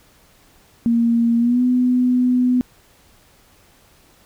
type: tone with pitch glide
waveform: sine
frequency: 233.1 to 249.8 Hz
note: A#3 to B3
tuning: 0 to +20 cents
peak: -13 dBFS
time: 0.86-2.61 s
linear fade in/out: 0 ms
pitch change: +120 cents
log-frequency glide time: 1.38-1.62 s
effects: pink hiss -53 dBFS RMS until 4.25 s